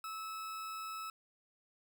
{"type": "tone", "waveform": "40% pulse", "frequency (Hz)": 1300, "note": "E6", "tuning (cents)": -24, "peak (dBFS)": -40, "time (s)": [0.04, 1.1], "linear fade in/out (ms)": 2, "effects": []}